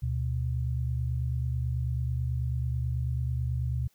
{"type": "tone pair together", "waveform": "sine", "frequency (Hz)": [74.3, 123.47], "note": ["D2", "B2"], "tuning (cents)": [21, 0], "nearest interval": "major sixth", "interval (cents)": 879, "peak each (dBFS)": [-30, -29], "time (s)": [0.02, 3.88], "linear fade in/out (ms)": 10, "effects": ["white hiss -68 dBFS RMS until 3.94 s"]}